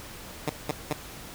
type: tone bursts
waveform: 10% pulse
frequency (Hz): 150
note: D3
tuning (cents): +37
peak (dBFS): -17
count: 3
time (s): 0.47-0.931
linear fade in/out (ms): 5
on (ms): 27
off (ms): 190
effects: pink hiss -43 dBFS RMS until 1.34 s